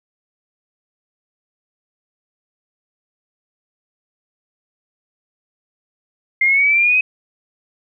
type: exponential sweep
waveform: sine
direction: up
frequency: 2100 to 2548 Hz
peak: -11 dBFS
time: 6.41-7.01 s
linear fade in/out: 5 ms
effects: none